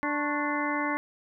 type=harmonic tone with a mistuned harmonic; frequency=293.7 Hz; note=D4; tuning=in tune; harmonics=1 / 2 / 3 / 4 / 5 / 6 / 7; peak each=-31 / -36 / -34 / -33 / -37 / -36 / -34 dBFS; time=0.03-0.97 s; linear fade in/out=0 ms; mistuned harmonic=4; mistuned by=-110 cents; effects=none